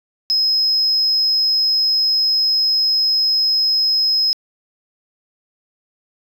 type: tone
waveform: sine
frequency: 5120 Hz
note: D#8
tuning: 49 cents sharp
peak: -12 dBFS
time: 0.3-4.33 s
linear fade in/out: 0 ms
effects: tanh soft clip ceiling -10 dBFS + 9-bit